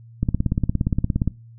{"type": "click train", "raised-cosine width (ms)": 5, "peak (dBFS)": -7, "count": 19, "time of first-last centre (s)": [0.23, 1.277], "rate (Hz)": 17.2, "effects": ["noise-tail reverb RT60 0.3 s tail -22 dB re dry", "added 115 Hz sine -42 dBFS peak until 1.58 s"]}